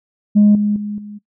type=tone with level steps; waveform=sine; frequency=207.7 Hz; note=G#3; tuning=in tune; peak=-5 / -13 / -21 / -29 dBFS; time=0.35-1.19 s; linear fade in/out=20 ms; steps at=0.55 / 0.76 / 0.98 s; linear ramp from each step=2 ms; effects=noise-tail reverb RT60 0.1 s tail -20 dB re dry + tanh soft clip ceiling -4 dBFS